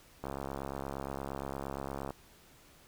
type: click train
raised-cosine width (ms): 1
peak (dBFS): -24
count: 129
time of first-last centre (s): 0.24-2.106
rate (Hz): 68.6
effects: pink hiss -60 dBFS RMS until 2.87 s